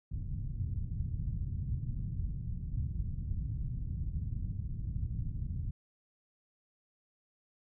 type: low-pass noise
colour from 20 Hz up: white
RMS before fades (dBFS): -36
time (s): 0.11-5.71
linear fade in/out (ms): 10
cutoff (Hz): 130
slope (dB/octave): 24
effects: none